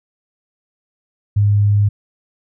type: tone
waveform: sine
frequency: 102.7 Hz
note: G#2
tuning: 19 cents flat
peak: -10 dBFS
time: 1.36-1.89 s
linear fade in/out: 10 ms
effects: none